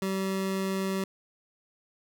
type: tone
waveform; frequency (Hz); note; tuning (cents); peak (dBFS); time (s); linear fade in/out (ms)
25% pulse; 192; G3; -36; -24; 0.02-1.04; 2
effects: none